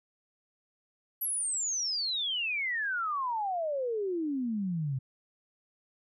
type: exponential sweep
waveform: sine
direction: down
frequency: 11840 to 127.3 Hz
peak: -29 dBFS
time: 1.21-4.99 s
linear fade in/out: 10 ms
effects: none